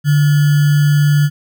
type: tone with sample-and-hold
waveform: sine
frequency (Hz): 146.83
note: D3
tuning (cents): 0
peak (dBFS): -8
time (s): 0.04-1.3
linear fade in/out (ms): 50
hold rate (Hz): 1575
effects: none